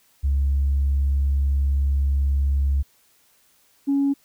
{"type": "tone pair in turn", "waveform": "sine", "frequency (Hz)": [69.3, 278.7], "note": ["C#2", "C#4"], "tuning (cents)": [0, 9], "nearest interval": "2 octaves", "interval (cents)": 2409, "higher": "second", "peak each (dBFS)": -16, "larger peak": "neither", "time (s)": [[0.23, 2.83], [3.87, 4.14]], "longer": "first", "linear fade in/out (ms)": 20, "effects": ["tanh soft clip ceiling -14 dBFS", "white hiss -60 dBFS RMS until 4.24 s"]}